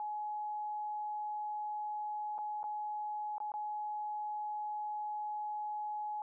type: tone with dropouts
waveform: sine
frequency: 843 Hz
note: G#5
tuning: 26 cents sharp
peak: -36 dBFS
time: 0-6.22 s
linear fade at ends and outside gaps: 1 ms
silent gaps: 2.381-2.387 / 2.631-2.64 / 3.382-3.402 / 3.519-3.539 s
effects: none